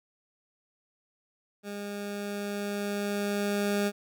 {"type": "tone with level ramp", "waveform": "20% pulse", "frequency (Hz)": 203.6, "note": "G#3", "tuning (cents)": -34, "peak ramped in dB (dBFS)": [-31, -20], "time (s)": [1.63, 3.92], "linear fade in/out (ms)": 50, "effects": []}